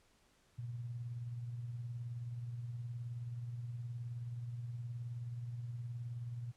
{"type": "tone with tremolo", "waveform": "sine", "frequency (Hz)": 119.5, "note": "A#2", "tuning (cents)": 43, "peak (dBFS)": -38, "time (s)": [0.58, 6.52], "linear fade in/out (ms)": 10, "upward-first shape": "triangle", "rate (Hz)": 19, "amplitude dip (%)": 50, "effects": ["pink hiss -71 dBFS RMS until 6.56 s", "low-pass 10000 Hz 12 dB/octave"]}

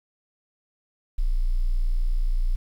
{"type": "tone", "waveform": "sine", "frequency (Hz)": 29.48, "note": "A#0", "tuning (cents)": 20, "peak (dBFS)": -19, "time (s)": [1.18, 2.56], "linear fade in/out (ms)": 10, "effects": ["9-bit"]}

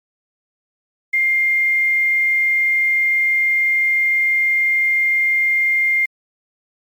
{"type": "tone with quantisation", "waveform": "sine", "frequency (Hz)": 2111, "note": "C7", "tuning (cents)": 15, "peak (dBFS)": -13, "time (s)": [1.13, 6.06], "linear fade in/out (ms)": 10, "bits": 7, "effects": ["MP3 96 kbps"]}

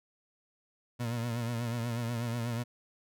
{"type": "tone with vibrato", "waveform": "30% pulse", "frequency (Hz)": 117.9, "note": "A#2", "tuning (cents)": 20, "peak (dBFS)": -29, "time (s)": [0.99, 2.64], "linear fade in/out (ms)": 20, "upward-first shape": "triangle", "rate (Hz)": 8.2, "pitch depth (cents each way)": 72, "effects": []}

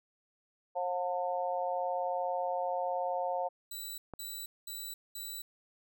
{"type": "harmonic tone", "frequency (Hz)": 179.1, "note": "F3", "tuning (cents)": 44, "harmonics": [3, 4, 5], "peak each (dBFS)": [-35, -34, -37], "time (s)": [0.75, 3.49], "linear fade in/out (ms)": 20}
{"type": "tone bursts", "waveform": "10% pulse", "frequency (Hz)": 3951, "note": "B7", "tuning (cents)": 0, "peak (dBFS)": -32, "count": 4, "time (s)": [3.71, 5.42], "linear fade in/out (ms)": 5, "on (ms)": 270, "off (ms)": 210}
{"type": "click", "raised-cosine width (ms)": 1, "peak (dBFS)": -28, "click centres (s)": 4.137}
{"effects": []}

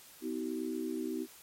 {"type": "tone cluster", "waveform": "sine", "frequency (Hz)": [251, 319.4, 380.7], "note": ["B3", "D#4", "F#4"], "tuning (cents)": [28, 45, 49], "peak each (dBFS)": [-38, -37, -39], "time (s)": [0.21, 1.27], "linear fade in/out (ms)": 50, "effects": ["white hiss -55 dBFS RMS until 1.42 s", "MP3 64 kbps"]}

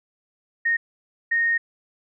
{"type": "tone bursts at uneven times", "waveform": "sine", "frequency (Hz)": 1853, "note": "A#6", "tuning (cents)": -11, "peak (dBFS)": -18, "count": 2, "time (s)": [[0.65, 0.77], [1.31, 1.58]], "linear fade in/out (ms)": 10, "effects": []}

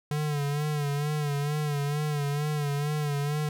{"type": "tone with vibrato", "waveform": "square", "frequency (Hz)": 146.83, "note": "D3", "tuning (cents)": 0, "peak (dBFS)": -27, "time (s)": [0.11, 3.49], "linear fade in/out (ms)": 2, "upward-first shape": "sine", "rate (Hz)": 2.2, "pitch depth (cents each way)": 56, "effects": []}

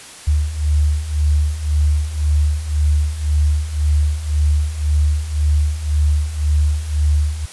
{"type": "beating tone pair", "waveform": "sine", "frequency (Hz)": [73.42, 75.32], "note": ["D2", "D2"], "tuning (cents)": [0, 44], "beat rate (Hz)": 1.9, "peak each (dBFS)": [-19, -15], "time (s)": [0.27, 7.46], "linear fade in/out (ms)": 10, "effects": ["white hiss -37 dBFS RMS until 7.52 s", "resampled to 24000 Hz"]}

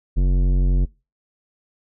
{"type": "tone with tanh clipping", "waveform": "sine", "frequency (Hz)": 45.8, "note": "F#1", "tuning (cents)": -17, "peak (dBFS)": -16, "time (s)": [0.16, 0.86], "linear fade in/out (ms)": 20, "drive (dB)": 14, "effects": ["noise-tail reverb RT60 0.3 s tail -25 dB re dry"]}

